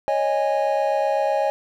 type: chord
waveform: triangle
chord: C# suspended second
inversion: none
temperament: equal with one note detuned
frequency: 554.4 / 622.3 / 822 Hz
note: C#5 / D#5 / G#5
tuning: 0 / 0 / -18 cents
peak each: -21 dBFS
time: 0.08-1.5 s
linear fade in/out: 0 ms
effects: none